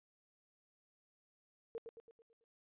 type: tone with echo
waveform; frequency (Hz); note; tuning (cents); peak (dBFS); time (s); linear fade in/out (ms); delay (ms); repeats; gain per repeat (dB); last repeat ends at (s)
sine; 457.7; A#4; -32; -40; 1.75-1.78; 0; 110; 6; -6; 2.44
effects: resampled to 8000 Hz